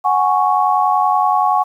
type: chord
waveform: sine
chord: F# suspended second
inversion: none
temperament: equal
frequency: 740 / 830.6 / 1108.7 Hz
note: F#5 / G#5 / C#6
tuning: 0 / 0 / 0 cents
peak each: -16 dBFS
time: 0.04-1.64 s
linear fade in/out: 20 ms
effects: 8-bit